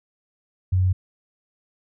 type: tone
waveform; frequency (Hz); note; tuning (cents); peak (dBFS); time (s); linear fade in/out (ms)
sine; 92.5; F#2; 0; -16; 0.72-0.93; 10
effects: none